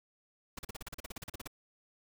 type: noise bursts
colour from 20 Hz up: pink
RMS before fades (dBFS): -42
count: 16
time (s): 0.57-1.475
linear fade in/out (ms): 5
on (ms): 20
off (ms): 39
effects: none